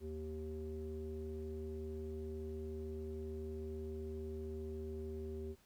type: tone with low-pass filter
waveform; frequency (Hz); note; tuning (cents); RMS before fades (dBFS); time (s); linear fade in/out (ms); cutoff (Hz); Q
square; 77.78; D#2; 0; -44; 0-5.56; 50; 370; 6.5
effects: pink hiss -70 dBFS RMS until 5.65 s